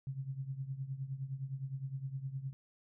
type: tone with tremolo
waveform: sine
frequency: 134.6 Hz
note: C3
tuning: 49 cents sharp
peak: -34 dBFS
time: 0.07-2.53 s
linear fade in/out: 0 ms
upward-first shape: triangle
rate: 9.7 Hz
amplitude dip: 85%
effects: none